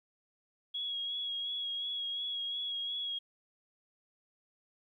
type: tone with vibrato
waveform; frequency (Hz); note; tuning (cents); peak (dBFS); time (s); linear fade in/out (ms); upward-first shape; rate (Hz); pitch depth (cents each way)
sine; 3322; G#7; 0; -34; 0.74-3.19; 10; sine; 2.8; 25
effects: 12-bit